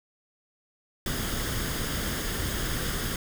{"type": "noise with comb filter", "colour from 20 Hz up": "pink", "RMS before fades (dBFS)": -30, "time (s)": [1.06, 3.16], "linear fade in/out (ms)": 2, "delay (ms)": 0.6, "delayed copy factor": 0.5, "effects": []}